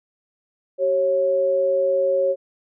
sine tone pair together, 383.7 / 547 Hz, G4 / C#5, -37 / -23 cents, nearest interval tritone, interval 614 cents, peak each -25 / -17 dBFS, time 0.78-2.36 s, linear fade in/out 50 ms, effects none

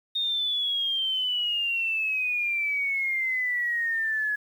sine exponential sweep, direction down, 3695 to 1686 Hz, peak -24 dBFS, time 0.15-4.36 s, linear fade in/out 10 ms, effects 9-bit

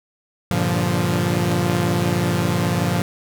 sawtooth chord, G minor seventh, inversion none, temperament equal with one note detuned, 98 / 116.54 / 144.31 / 174.61 Hz, G2 / Bb2 / D3 / F3, 0 / 0 / -30 / 0 cents, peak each -21 / -20 / -21 / -17 dBFS, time 0.51-3.02 s, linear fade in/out 0 ms, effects none

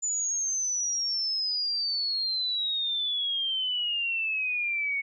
sine exponential sweep, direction down, 7040 to 2208 Hz, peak -26 dBFS, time 0.02-5.02 s, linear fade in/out 20 ms, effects none

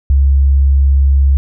sine tone, 68.6 Hz, C#2, 17 cents flat, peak -6 dBFS, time 0.1-1.37 s, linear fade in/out 0 ms, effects none

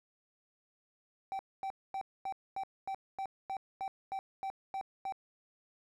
triangle tone bursts, 775 Hz, G5, 20 cents flat, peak -33 dBFS, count 13, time 1.32-5.123 s, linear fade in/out 0 ms, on 71 ms, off 240 ms, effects none

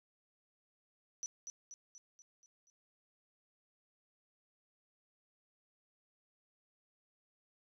sine tone with echo, 5920 Hz, F#8, in tune, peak -38 dBFS, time 1.23-1.26 s, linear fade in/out 0 ms, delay 240 ms, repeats 6, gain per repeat -5 dB, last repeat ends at 2.7 s, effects none

